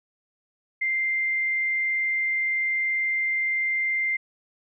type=tone; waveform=sine; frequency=2093 Hz; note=C7; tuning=in tune; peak=-22 dBFS; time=0.81-4.17 s; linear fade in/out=10 ms; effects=none